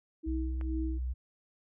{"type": "tone with tremolo", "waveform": "sine", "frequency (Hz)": 320.4, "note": "E4", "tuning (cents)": -49, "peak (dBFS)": -33, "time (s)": [0.23, 0.99], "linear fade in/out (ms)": 20, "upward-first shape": "sine", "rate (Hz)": 2.2, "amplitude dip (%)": 80}
{"type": "tone with pitch glide", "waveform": "sine", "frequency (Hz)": [63, 62.46], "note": ["B1", "B1"], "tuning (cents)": [35, 20], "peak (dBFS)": -31, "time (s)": [0.26, 1.14], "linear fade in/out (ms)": 20, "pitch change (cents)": -15, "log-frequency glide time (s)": [0.64, 0.88]}
{"type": "click", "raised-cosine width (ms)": 0.5, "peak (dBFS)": -32, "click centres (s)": 0.612}
{"effects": []}